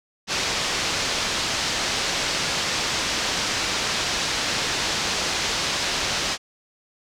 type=low-pass noise; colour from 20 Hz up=white; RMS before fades=-25 dBFS; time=0.27-6.38 s; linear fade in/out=50 ms; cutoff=6000 Hz; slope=24 dB/octave; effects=none